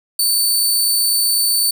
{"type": "tone", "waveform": "15% pulse", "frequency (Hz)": 4528, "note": "C#8", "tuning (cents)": 36, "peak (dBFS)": -7, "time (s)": [0.19, 1.71], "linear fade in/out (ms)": 5, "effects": []}